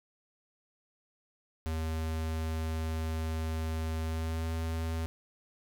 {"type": "tone with pitch glide", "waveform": "square", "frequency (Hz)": [80.1, 81.36], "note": ["E2", "E2"], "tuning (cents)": [-49, -22], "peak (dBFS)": -32, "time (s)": [1.66, 5.06], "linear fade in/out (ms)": 0, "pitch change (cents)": 27, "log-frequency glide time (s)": [4, 4.47], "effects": ["11-bit"]}